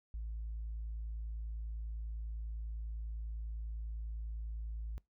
sine tone, 55 Hz, A1, in tune, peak -37 dBFS, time 0.14-4.98 s, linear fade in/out 0 ms, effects noise-tail reverb RT60 0.2 s tail -25 dB re dry + tanh soft clip ceiling -35 dBFS

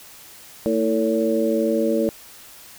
harmonic tone with a mistuned harmonic, 112.6 Hz, A2, 40 cents sharp, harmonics 2 / 3 / 4 / 5, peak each -23 / -23 / -23 / -23 dBFS, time 0.66-2.09 s, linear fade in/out 0 ms, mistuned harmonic 3, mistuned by -55 cents, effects white hiss -44 dBFS RMS until 2.78 s

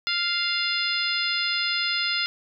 harmonic tone with a mistuned harmonic, 698.5 Hz, F5, in tune, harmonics 2 / 3 / 4 / 5 / 6 / 7, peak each -30 / -30 / -30 / -30 / -30 / -30 dBFS, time 0.07-2.26 s, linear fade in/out 0 ms, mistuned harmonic 7, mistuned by +37 cents, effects none

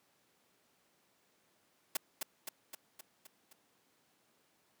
white noise with echo, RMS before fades -33 dBFS, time 1.95-1.97 s, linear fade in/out 5 ms, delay 260 ms, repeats 6, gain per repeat -4 dB, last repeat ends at 3.53 s, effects pink hiss -72 dBFS RMS until 4.8 s + high-pass 200 Hz 12 dB/octave

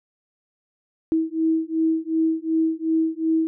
sine beating tone pair, 320.9 / 323.6 Hz, E4 / E4, -46 / -32 cents, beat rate 2.7 Hz, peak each -22 dBFS, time 1.12-3.47 s, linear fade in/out 0 ms, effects none

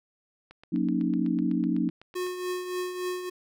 click train, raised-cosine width 0.3 ms, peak -32 dBFS, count 15, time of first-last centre 0.51-2.267 s, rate 7.97 Hz
sine chord, D# minor seventh, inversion first, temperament equal with one note detuned, 180.46 / 233.1 / 277.2 / 311.1 Hz, F#3 / A#3 / C#4 / D#4, -43 / 0 / 0 / 0 cents, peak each -29 dBFS, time 0.72-1.9 s, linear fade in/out 10 ms
square tone with tremolo, 362.7 Hz, F#4, 34 cents flat, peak -28 dBFS, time 2.15-3.3 s, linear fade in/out 10 ms, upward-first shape triangle, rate 3.5 Hz, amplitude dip 60%
effects none

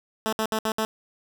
10% pulse tone bursts, 219.2 Hz, A3, 6 cents flat, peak -15 dBFS, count 5, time 0.26-0.85 s, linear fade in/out 0 ms, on 66 ms, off 65 ms, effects none

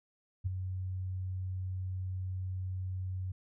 sine tone with ADSR envelope, 93 Hz, F#2, 9 cents sharp, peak -27 dBFS, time 0.44-3.32 s, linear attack 25 ms, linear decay 16 ms, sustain -7 dB, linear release 7 ms, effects none

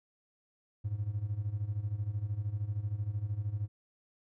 triangle tone with tremolo, 103.83 Hz, G#2, in tune, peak -25 dBFS, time 0.84-3.68 s, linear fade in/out 20 ms, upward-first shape sine, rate 13 Hz, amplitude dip 85%, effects tanh soft clip ceiling -27 dBFS

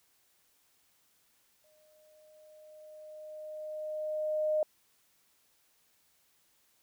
sine tone with exponential growth, 615 Hz, D#5, 20 cents flat, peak -25 dBFS, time 1.64-4.63 s, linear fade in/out 2 ms, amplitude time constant 650 ms, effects white hiss -70 dBFS RMS until 6.82 s

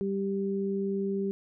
sine tone pair together, 196.35 / 392.7 Hz, G3 / G4, +3 / +3 cents, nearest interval octave, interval 1200 cents, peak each -30 / -30 dBFS, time 0.01-1.31 s, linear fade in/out 0 ms, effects none

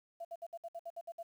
sine tone bursts, 676 Hz, E5, 43 cents sharp, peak -40 dBFS, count 10, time 0.2-1.23 s, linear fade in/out 10 ms, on 49 ms, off 60 ms, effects 11-bit

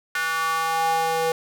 square tone with high-pass filter sweep, 163 Hz, E3, 19 cents flat, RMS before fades -23 dBFS, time 0.15-1.32 s, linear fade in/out 2 ms, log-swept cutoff 1500 to 560 Hz, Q 4, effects none

